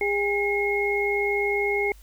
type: tone cluster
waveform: sine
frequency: 406.4 / 810 / 2158 Hz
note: G#4 / G#5 / C#7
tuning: -38 / -43 / -47 cents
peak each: -24 / -31 / -25 dBFS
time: 0.01-1.92 s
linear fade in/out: 2 ms
effects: added 50 Hz sine -46 dBFS peak until 2.02 s + white hiss -57 dBFS RMS until 2.02 s